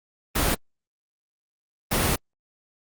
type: noise bursts at uneven times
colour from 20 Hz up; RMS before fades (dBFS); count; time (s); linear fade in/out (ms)
pink; -22; 2; 0.35-0.55 / 1.91-2.16; 10
effects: Opus 32 kbps